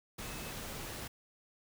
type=tone in noise; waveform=sine; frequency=2592 Hz; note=E7; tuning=30 cents flat; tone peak=-53 dBFS; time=0.22-0.52 s; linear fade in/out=10 ms; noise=pink; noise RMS=-43 dBFS; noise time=0.18-1.08 s; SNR=-13 dB; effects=none